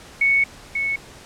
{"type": "tone pair in turn", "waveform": "sine", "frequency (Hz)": [2217, 2206], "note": ["C#7", "C#7"], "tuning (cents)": [0, -9], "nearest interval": "unison", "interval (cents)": 9, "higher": "first", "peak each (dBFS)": [-14, -20], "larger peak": "first", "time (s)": [[0.21, 0.44], [0.75, 0.96]], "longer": "first", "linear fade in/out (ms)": 5, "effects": ["pink hiss -43 dBFS RMS until 1.25 s", "low-pass 9000 Hz 12 dB/octave"]}